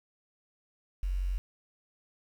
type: tone with quantisation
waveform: sine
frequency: 46 Hz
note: F#1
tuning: 9 cents flat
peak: -28 dBFS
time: 1.03-1.38 s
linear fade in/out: 0 ms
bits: 9
effects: none